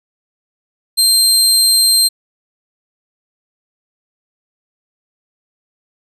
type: tone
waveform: 25% pulse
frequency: 4165 Hz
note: C8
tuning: 9 cents flat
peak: -4 dBFS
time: 0.97-2.09 s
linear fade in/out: 20 ms
effects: none